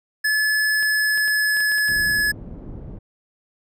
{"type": "tone with pitch glide", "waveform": "square", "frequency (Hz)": [1719, 1704.2], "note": ["A6", "G#6"], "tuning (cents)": [-41, 44], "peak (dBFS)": -18, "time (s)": [0.24, 2.32], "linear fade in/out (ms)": 10, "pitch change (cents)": -15, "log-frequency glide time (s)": [0.68, 2.1]}
{"type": "clicks", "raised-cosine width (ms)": 0.3, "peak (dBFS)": -22, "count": 8, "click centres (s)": [0.828, 1.176, 1.28, 1.569, 1.605, 1.718, 1.782, 1.883]}
{"type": "low-pass noise", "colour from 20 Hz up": "pink", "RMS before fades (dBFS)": -35, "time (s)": [1.88, 2.99], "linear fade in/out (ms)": 10, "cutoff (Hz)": 330, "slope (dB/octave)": 12}
{"effects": []}